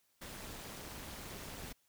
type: noise with amplitude modulation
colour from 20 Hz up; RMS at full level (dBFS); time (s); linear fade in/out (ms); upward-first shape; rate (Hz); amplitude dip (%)
pink; -44; 0.21-1.73; 10; sine; 214; 70
effects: white hiss -75 dBFS RMS until 1.88 s